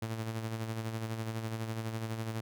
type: tone with tremolo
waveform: sawtooth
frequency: 111.9 Hz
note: A2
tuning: 30 cents sharp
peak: -29 dBFS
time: 0.02-2.41 s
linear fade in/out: 5 ms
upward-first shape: sine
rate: 12 Hz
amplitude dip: 50%
effects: none